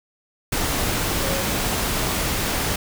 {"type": "tone in noise", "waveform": "sine", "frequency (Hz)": 546, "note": "C#5", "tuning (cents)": -26, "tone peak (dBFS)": -28, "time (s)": [1.23, 1.43], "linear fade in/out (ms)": 5, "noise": "pink", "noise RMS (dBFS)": -23, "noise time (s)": [0.52, 2.76], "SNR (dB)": -8, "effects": []}